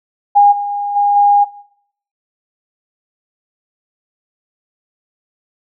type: tone with level steps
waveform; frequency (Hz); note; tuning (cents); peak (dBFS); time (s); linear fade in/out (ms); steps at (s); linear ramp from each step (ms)
sine; 815; G#5; -33; -4 / -16 / -9 / -6; 0.35-1.45; 20; 0.51 / 0.95 / 1.15; 20
effects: noise-tail reverb RT60 0.7 s tail -19 dB re dry